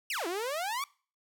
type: exponential two-way sweep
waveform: sawtooth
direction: down then up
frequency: 3000 to 325.7 to 1173 Hz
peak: -28 dBFS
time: 0.1-0.84 s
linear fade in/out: 2 ms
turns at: 0.27 s
effects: noise-tail reverb RT60 0.4 s tail -23 dB re dry